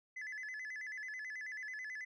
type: tone with vibrato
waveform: sine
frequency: 1864.7 Hz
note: A#6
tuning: in tune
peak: -39 dBFS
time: 0.16-2.05 s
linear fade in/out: 10 ms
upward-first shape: square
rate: 9.2 Hz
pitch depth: 140 cents each way
effects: tanh soft clip ceiling -41 dBFS